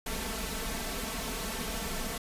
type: noise with comb filter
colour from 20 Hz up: pink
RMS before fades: -35 dBFS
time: 0.06-2.18 s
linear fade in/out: 5 ms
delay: 4.5 ms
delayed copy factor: +1
effects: resampled to 32000 Hz